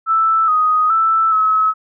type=tone with pitch steps; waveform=sine; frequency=1320 / 1250 / 1322 / 1287 Hz; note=E6 / D#6 / E6 / E6; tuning=+2 / +8 / +5 / -42 cents; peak=-11 dBFS; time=0.06-1.74 s; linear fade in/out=50 ms; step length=420 ms; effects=none